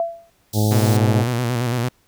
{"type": "tone with exponential decay", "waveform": "sine", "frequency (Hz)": 674, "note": "E5", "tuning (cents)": 38, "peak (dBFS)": -15, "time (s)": [0, 0.3], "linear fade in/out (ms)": 1, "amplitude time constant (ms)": 65}
{"type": "high-pass noise", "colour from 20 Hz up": "pink", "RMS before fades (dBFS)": -31, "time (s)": [0.53, 0.97], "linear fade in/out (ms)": 5, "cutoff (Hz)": 3600, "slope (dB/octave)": 48}
{"type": "harmonic tone", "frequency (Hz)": 106, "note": "G#2", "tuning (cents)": 36, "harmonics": [1, 2, 3, 4, 5, 6, 7, 8], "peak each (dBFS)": [-16, -22, -26, -28, -30, -32, -33, -34], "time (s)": [0.53, 1.25], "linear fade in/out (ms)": 50}
{"type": "tone with vibrato", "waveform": "sawtooth", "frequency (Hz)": 121.2, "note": "B2", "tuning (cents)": -32, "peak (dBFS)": -15, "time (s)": [0.71, 1.89], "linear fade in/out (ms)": 10, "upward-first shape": "square", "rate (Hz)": 8.9, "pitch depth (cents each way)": 59}
{"effects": ["pink hiss -60 dBFS RMS until 2.07 s"]}